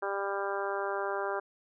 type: harmonic tone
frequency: 198.3 Hz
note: G3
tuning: 20 cents sharp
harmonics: 2 / 3 / 4 / 5 / 6 / 7 / 8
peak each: -35 / -37 / -38 / -39 / -40 / -40 / -41 dBFS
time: 0.02-1.4 s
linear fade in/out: 10 ms
effects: none